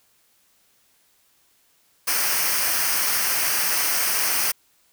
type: noise with comb filter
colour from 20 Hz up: white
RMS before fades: -22 dBFS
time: 2.07-4.52 s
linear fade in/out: 10 ms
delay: 0.27 ms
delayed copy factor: -0.65
effects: white hiss -62 dBFS RMS until 4.92 s